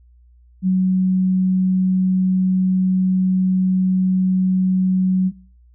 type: tone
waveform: sine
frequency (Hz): 186.2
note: F#3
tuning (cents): +11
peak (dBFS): -13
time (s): 0.62-5.32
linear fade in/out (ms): 50
effects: noise-tail reverb RT60 0.5 s tail -23 dB re dry + added 60 Hz sine -47 dBFS peak until 5.74 s